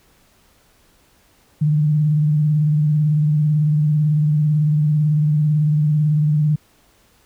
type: tone with vibrato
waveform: sine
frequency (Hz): 151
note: D3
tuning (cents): +48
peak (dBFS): -13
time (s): 1.61-6.56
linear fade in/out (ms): 10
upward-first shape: sine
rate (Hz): 18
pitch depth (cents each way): 45
effects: pink hiss -56 dBFS RMS until 7.25 s